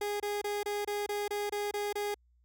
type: tone bursts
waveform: 30% pulse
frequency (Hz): 411.8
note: G#4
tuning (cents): -15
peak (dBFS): -29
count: 10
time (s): 0.01-2.144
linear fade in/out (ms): 5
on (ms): 190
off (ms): 26
effects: added 60 Hz sine -64 dBFS peak until 2.44 s